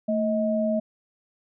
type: tone pair together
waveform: sine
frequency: 222.8 / 632 Hz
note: A3 / D#5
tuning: +22 / +27 cents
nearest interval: octave + tritone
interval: 1805 cents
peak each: -24 dBFS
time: 0.08-0.8 s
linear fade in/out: 10 ms
effects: none

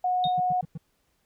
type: tone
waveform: sine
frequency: 729 Hz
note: F#5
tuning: 26 cents flat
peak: -22 dBFS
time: 0.04-0.61 s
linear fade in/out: 5 ms
type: tone with exponential decay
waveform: sine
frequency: 3707 Hz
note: A#7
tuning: 10 cents flat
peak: -26 dBFS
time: 0.24-0.39 s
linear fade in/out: 1 ms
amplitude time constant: 32 ms
type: tone bursts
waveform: triangle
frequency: 159.8 Hz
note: D#3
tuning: 47 cents sharp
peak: -30 dBFS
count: 5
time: 0.25-0.777 s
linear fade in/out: 5 ms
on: 27 ms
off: 98 ms
effects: pink hiss -71 dBFS RMS until 1.25 s

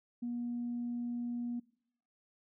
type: tone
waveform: sine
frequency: 240 Hz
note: B3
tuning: 49 cents flat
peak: -34 dBFS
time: 0.22-1.6 s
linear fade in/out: 10 ms
effects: noise-tail reverb RT60 0.7 s tail -23 dB re dry + tanh soft clip ceiling -30 dBFS

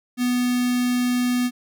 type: tone with notch filter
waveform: square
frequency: 246.9 Hz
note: B3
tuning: in tune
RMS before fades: -21 dBFS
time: 0.17-1.51 s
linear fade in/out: 50 ms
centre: 840 Hz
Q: 1
effects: none

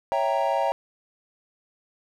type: chord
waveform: triangle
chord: C# diminished seventh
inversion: none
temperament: equal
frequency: 554.4 / 659.3 / 784 / 932.3 Hz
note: C#5 / E5 / G5 / Bb5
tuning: 0 / 0 / 0 / 0 cents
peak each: -25 dBFS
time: 0.12-0.72 s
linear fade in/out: 0 ms
effects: none

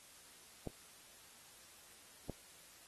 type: clicks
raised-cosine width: 2 ms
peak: -27 dBFS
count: 2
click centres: 0.673 / 2.297 s
effects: white hiss -60 dBFS RMS until 2.87 s + AAC 32 kbps

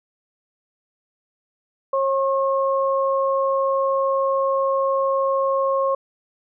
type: tone pair together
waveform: sine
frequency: 542 / 1081.3 Hz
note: C#5 / C#6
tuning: -39 / -43 cents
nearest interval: octave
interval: 1196 cents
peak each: -19 / -22 dBFS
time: 1.93-5.95 s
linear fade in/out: 5 ms
effects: none

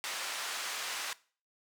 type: band-pass noise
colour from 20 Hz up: pink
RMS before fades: -38 dBFS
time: 0.04-1.13 s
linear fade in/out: 0 ms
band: 1100 to 8800 Hz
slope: 12 dB/octave
effects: noise-tail reverb RT60 0.4 s tail -20 dB re dry

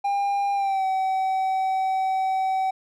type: tone with pitch glide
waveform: triangle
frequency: 802 to 761.8 Hz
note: G5 to G5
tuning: +39 to -50 cents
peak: -19 dBFS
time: 0.04-2.71 s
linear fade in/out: 10 ms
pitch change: -89 cents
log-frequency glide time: 0.54-0.85 s
effects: none

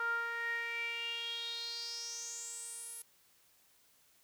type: tone with band-pass filter sweep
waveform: sawtooth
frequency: 466.2 Hz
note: A#4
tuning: in tune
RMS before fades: -40 dBFS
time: 0-3.02 s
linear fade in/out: 2 ms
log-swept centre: 1300 to 11000 Hz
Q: 7.5
effects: white hiss -68 dBFS RMS until 4.23 s

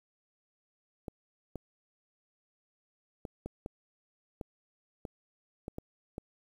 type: clicks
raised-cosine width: 2 ms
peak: -25 dBFS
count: 10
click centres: 1.082 / 1.557 / 3.252 / 3.46 / 3.661 / 4.412 / 5.052 / 5.681 / 5.784 / 6.181 s
effects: 9-bit

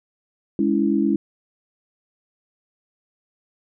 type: chord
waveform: sine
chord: C# minor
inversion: second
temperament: equal with one note detuned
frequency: 207.7 / 281.4 / 329.6 Hz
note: G#3 / C#4 / E4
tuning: 0 / +26 / 0 cents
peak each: -21 dBFS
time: 0.59-1.16 s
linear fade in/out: 2 ms
effects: none

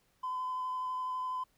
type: tone with vibrato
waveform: triangle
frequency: 1017 Hz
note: C6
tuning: 50 cents flat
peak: -30 dBFS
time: 0.23-1.44 s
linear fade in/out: 10 ms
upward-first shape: square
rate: 12 Hz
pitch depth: 9 cents each way
effects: tanh soft clip ceiling -30 dBFS + pink hiss -72 dBFS RMS until 1.57 s

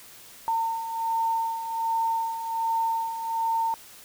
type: beating tone pair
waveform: sine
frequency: 907 / 908.3 Hz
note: A#5 / A#5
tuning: -48 / -45 cents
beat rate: 1.3 Hz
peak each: -32 / -25 dBFS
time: 0.48-3.74 s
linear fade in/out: 0 ms
effects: white hiss -48 dBFS RMS until 4.04 s

